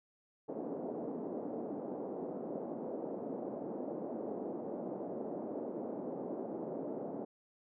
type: band-pass noise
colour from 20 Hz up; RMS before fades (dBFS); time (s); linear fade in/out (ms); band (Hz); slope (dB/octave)
pink; -41; 0.48-7.25; 10; 230 to 650; 24
effects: none